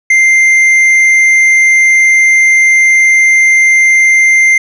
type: tone with tanh clipping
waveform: sine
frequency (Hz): 2093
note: C7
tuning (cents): 0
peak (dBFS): -5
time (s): 0.1-4.58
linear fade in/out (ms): 5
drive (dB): 6
effects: none